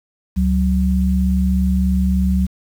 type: tone pair together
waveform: sine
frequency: 70.22 / 186.7 Hz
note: C#2 / F#3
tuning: +23 / +16 cents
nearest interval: octave + perfect fourth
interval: 1693 cents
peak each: -16 dBFS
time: 0.36-2.47 s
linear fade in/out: 20 ms
effects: 7-bit